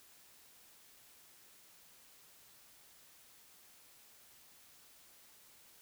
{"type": "silence", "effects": ["white hiss -62 dBFS RMS until 5.81 s"]}